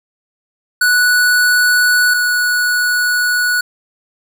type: tone pair in turn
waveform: square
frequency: 1476 / 1469.1 Hz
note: F#6 / F#6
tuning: -5 / -13 cents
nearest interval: unison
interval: 8 cents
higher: first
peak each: -10 / -13 dBFS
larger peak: first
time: 0.81-2.14 / 2.14-3.61 s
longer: second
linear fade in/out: 5 ms
effects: none